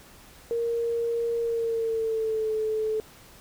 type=tone with pitch glide; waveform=sine; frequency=466.2 to 435 Hz; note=A#4 to A4; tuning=0 to -20 cents; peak=-24 dBFS; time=0.51-3 s; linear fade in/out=0 ms; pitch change=-120 cents; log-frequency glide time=1.39-2.52 s; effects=pink hiss -51 dBFS RMS until 3.4 s